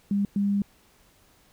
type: tone bursts at uneven times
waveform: sine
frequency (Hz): 201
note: G3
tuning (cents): +44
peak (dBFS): -21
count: 2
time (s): 0.11-0.25 / 0.36-0.62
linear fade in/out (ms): 2
effects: pink hiss -60 dBFS RMS until 1.52 s